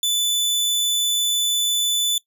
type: tone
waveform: sawtooth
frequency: 3494 Hz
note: A7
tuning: 13 cents flat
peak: -15 dBFS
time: 0.03-2.18 s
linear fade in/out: 2 ms
effects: noise-tail reverb RT60 0.1 s tail -20 dB re dry